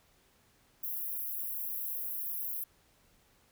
white high-pass noise, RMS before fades -37 dBFS, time 0.83-2.64 s, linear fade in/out 5 ms, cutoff 11000 Hz, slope 96 dB/octave, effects pink hiss -67 dBFS RMS until 3.51 s

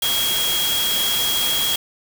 sine tone in noise, 3286 Hz, G#7, 19 cents flat, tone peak -20 dBFS, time 0.02-1.76 s, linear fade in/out 5 ms, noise white, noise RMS -23 dBFS, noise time 0.02-1.76 s, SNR 0 dB, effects none

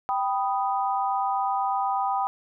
sine chord, G augmented, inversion none, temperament equal, 784 / 987.8 / 1244.5 Hz, G5 / B5 / D#6, 0 / 0 / 0 cents, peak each -25 / -28 / -30 dBFS, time 0.09-2.27 s, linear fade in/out 0 ms, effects none

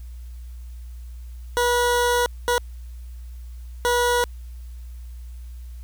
20% pulse tone bursts at uneven times, 484.7 Hz, B4, 32 cents flat, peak -13 dBFS, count 3, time 1.57-2.26 / 2.48-2.58 / 3.85-4.24 s, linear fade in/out 0 ms, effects added 60 Hz sine -34 dBFS peak until 5.83 s + white hiss -58 dBFS RMS until 5.83 s

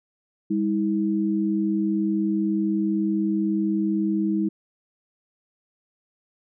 sine tone pair together, 201 / 321 Hz, G3 / E4, +44 / -46 cents, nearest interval minor sixth, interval 810 cents, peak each -23 dBFS, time 0.5-4.49 s, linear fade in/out 10 ms, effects none

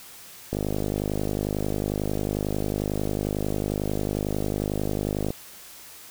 click train, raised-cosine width 2 ms, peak -13 dBFS, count 245, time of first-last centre 0.53-5.305 s, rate 51.1 Hz, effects white hiss -45 dBFS RMS until 6.1 s

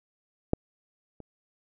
clicks, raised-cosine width 2 ms, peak -9 / -30 dBFS, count 2, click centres 0.534 / 1.203 s, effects none

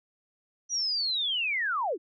sine linear sweep, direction down, 5910 to 277.2 Hz, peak -26 dBFS, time 0.69-1.98 s, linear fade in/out 50 ms, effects none

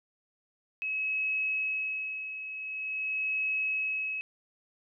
sine tone with tremolo, 2568 Hz, E7, 46 cents flat, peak -27 dBFS, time 0.82-4.21 s, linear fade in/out 0 ms, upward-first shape sine, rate 0.46 Hz, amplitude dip 65%, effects none

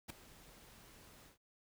pink noise with ADSR envelope, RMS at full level -43 dBFS, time 0.08-1.38 s, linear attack 21 ms, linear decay 5 ms, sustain -17 dB, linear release 120 ms, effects none

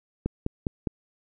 click train, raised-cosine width 3 ms, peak -13 dBFS, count 4, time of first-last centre 0.26-0.872 s, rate 4.9 Hz, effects none

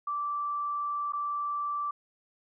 sine tone with dropouts, 1167 Hz, D6, 11 cents flat, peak -29 dBFS, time 0.07-1.91 s, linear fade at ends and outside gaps 5 ms, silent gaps 1.123-1.133 s, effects none

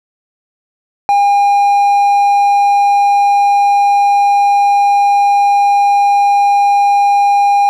triangle tone, 808 Hz, G#5, 48 cents flat, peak -5 dBFS, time 1.09-7.69 s, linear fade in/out 0 ms, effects none

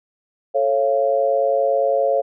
sine chord, A augmented, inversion none, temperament just, 440 / 550 / 687.5 Hz, A4 / C#5 / E#5, 0 / -14 / -27 cents, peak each -23 / -17 / -21 dBFS, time 0.54-2.22 s, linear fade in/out 20 ms, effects none

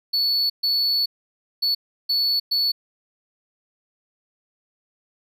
triangle tone bursts at uneven times, 4435 Hz, C#8, in tune, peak -17 dBFS, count 5, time 0.13-0.5 / 0.63-1.06 / 1.62-1.75 / 2.09-2.4 / 2.51-2.72 s, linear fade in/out 10 ms, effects none

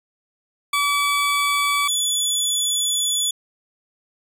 20% pulse tone pair in turn, 1147 / 3439 Hz, D6 / A7, -41 / -40 cents, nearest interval octave + perfect fifth, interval 1901 cents, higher second, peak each -13 dBFS, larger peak neither, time 0.73-1.88 / 1.88-3.31 s, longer second, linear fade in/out 5 ms, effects resampled to 32000 Hz

